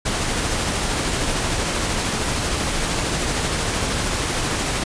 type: noise with tremolo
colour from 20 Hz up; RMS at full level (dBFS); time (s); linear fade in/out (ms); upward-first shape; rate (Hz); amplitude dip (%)
pink; -21; 0.05-4.84; 10; triangle; 13; 25
effects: resampled to 22050 Hz